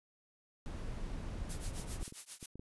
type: noise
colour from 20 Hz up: brown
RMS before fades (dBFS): -41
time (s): 0.66-2.03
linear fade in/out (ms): 0
type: clicks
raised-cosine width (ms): 3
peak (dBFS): -36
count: 12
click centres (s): 1.203 / 1.354 / 1.45 / 1.553 / 1.625 / 1.797 / 2.025 / 2.079 / 2.124 / 2.428 / 2.556 / 2.595
type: noise with tremolo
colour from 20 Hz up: blue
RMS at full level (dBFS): -42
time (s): 1.49-2.46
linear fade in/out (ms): 5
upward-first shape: triangle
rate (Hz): 7.5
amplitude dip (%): 100
effects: resampled to 24000 Hz